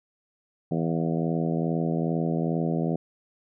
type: harmonic tone with a mistuned harmonic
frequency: 82.41 Hz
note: E2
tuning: in tune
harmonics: 2 / 3 / 4 / 5 / 6 / 7 / 8 / 9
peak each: -26 / -30 / -32 / -34 / -36 / -37 / -38 / -39 dBFS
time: 0.71-2.96 s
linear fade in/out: 5 ms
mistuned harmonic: 9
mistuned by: -41 cents
effects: none